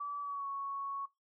sine tone with pitch glide, 1152 to 1108.9 Hz, D6 to C#6, -34 to 0 cents, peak -36 dBFS, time 0-1.06 s, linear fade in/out 10 ms, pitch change -66 cents, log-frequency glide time 0.21-0.47 s, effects noise-tail reverb RT60 0.2 s tail -20 dB re dry

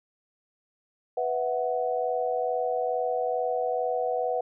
sine chord, B suspended fourth, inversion none, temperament just, 493.9 / 658.5 / 740.8 Hz, B4 / E5 / F#5, 0 / -2 / +2 cents, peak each -28 / -31 / -29 dBFS, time 1.17-4.41 s, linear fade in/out 5 ms, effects none

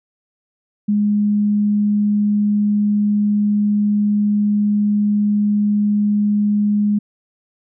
sine tone, 207.3 Hz, G#3, 3 cents flat, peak -13 dBFS, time 0.88-6.99 s, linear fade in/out 10 ms, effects none

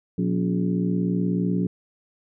harmonic tone with a mistuned harmonic, 59.9 Hz, A#1, 48 cents sharp, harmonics 2 / 3 / 4 / 5 / 6 / 7, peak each -31 / -22 / -34 / -28 / -33 / -34 dBFS, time 0.18-1.67 s, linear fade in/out 5 ms, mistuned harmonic 5, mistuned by -98 cents, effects none

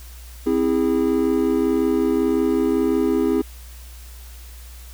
triangle chord, C augmented, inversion none, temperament just, 261.6 / 327 / 408.8 Hz, C4 / E4 / G#4, 0 / -14 / -27 cents, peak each -19 dBFS, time 0.46-3.42 s, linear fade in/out 10 ms, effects added 60 Hz sine -37 dBFS peak until 4.93 s + white hiss -46 dBFS RMS until 4.93 s

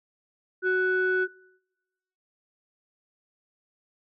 sine tone pair together, 371.2 / 1485 Hz, F#4 / F#6, +6 / +6 cents, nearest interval 2 octaves, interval 2400 cents, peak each -23 dBFS, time 0.62-1.28 s, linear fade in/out 50 ms, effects noise-tail reverb RT60 1.0 s tail -26 dB re dry + tanh soft clip ceiling -16 dBFS

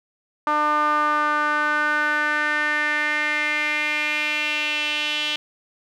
sawtooth tone with band-pass filter sweep, 299.9 Hz, D4, 36 cents sharp, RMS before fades -22 dBFS, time 0.47-5.36 s, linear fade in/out 2 ms, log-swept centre 1100 to 3100 Hz, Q 4.6, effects none

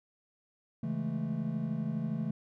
triangle chord, A major seventh, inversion first, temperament equal with one note detuned, 138.59 / 165.67 / 207.7 / 220 Hz, C#3 / E3 / G#3 / A3, 0 / +9 / 0 / 0 cents, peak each -36 / -34 / -39 / -33 dBFS, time 0.83-2.31 s, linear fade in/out 5 ms, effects none

